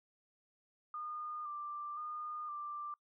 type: tone with vibrato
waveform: sine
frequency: 1200 Hz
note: D6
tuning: 37 cents sharp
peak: -40 dBFS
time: 0.94-2.94 s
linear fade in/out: 2 ms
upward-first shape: square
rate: 0.97 Hz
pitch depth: 28 cents each way
effects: noise-tail reverb RT60 0.1 s tail -24 dB re dry